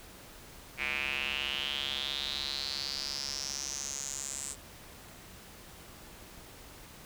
square tone with band-pass filter sweep, 69.3 Hz, C#2, in tune, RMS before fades -36 dBFS, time 0.77-4.56 s, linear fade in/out 50 ms, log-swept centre 2300 to 8000 Hz, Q 6.4, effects pink hiss -51 dBFS RMS until 7.05 s

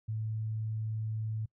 sine tone, 109.6 Hz, A2, 6 cents flat, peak -32 dBFS, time 0.08-1.46 s, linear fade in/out 10 ms, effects noise-tail reverb RT60 0.1 s tail -25 dB re dry

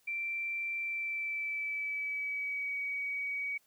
sine tone with pitch glide, 2349 to 2262 Hz, D7 to C#7, 0 to +34 cents, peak -33 dBFS, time 0.07-3.58 s, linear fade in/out 10 ms, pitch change -66 cents, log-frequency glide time 0.79-2.74 s, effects white hiss -70 dBFS RMS until 3.66 s

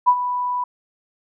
sine tone with ADSR envelope, 987.8 Hz, B5, in tune, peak -8 dBFS, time 0.06-0.64 s, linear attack 24 ms, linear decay 62 ms, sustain -12 dB, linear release 5 ms, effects none

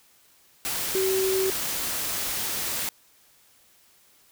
sine tone in noise, 380.7 Hz, F#4, 49 cents sharp, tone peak -22 dBFS, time 0.95-1.5 s, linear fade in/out 0 ms, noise white, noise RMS -29 dBFS, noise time 0.65-2.89 s, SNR +4 dB, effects white hiss -59 dBFS RMS until 4.31 s

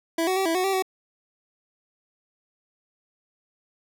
25% pulse tone with pitch steps, 330 / 373.5 / 384.4 / 328.9 / 368.8 / 387.8 / 376.8 Hz, E4 / F#4 / G4 / E4 / F#4 / G4 / F#4, +2 / +16 / -34 / -4 / -6 / -19 / +32 cents, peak -18 dBFS, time 0.18-0.824 s, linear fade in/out 5 ms, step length 92 ms, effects none

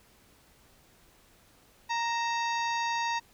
harmonic tone with a mistuned harmonic, 932.3 Hz, A#5, in tune, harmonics 1 / 2 / 3 / 4 / 5 / 6 / 7, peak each -29 / -35 / -39 / -41 / -43 / -45 / -46 dBFS, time 1.89-3.2 s, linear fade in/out 20 ms, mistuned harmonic 3, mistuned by -95 cents, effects pink hiss -61 dBFS RMS until 3.33 s

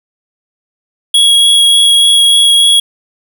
square tone with vibrato, 3322 Hz, G#7, in tune, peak -5 dBFS, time 1.14-2.8 s, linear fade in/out 5 ms, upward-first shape sine, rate 3.4 Hz, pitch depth 8 cents each way, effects none

